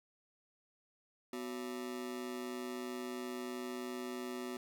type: ring-modulated tone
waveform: 40% pulse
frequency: 310.6 Hz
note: D#4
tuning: 3 cents flat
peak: -36 dBFS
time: 1.33-4.57 s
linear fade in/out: 2 ms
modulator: 61.5 Hz
effects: 11-bit